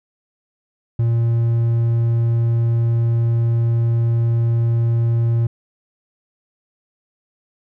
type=tone; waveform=triangle; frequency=116.3 Hz; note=A#2; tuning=4 cents flat; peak=-12 dBFS; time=0.99-5.47 s; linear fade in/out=5 ms; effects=none